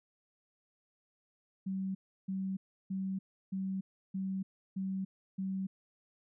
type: tone bursts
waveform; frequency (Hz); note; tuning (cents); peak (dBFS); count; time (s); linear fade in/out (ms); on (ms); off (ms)
sine; 191.2; G3; -43; -33; 7; 1.66-5.67; 10; 290; 330
effects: none